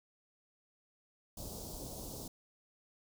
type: band-stop noise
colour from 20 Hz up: pink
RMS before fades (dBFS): -45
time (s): 1.37-2.28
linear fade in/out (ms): 5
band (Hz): 800 to 4500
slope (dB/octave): 24
effects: none